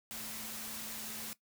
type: tone in noise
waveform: sine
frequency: 219.2 Hz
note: A3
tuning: 6 cents flat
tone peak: -52 dBFS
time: 0.11-1.33 s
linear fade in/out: 0 ms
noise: white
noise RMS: -43 dBFS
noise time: 0.11-1.33 s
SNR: -12 dB
effects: noise-tail reverb RT60 0.1 s tail -17 dB re dry